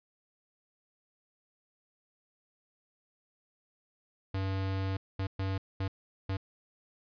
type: tone bursts at uneven times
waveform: square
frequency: 96.1 Hz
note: G2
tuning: 34 cents flat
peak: -31 dBFS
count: 5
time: 4.34-4.97 / 5.19-5.27 / 5.39-5.58 / 5.8-5.88 / 6.29-6.37 s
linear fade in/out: 5 ms
effects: resampled to 11025 Hz